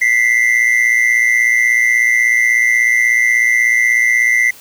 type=tone pair together; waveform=triangle; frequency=1972.6 / 2089 Hz; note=B6 / C7; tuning=-3 / -3 cents; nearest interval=minor second; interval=100 cents; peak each=-11 dBFS; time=0.01-4.51 s; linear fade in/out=10 ms; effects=white hiss -40 dBFS RMS until 4.6 s